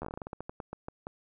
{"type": "slowing click train", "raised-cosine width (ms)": 1, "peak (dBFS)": -24, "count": 17, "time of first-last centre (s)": [0.02, 1.069], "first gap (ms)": 12, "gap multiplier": 1.2, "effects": []}